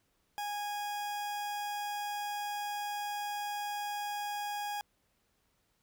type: tone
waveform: 40% pulse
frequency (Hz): 825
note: G#5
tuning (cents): -12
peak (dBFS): -34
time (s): 0.38-4.81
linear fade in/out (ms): 0
effects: pink hiss -75 dBFS RMS until 5.82 s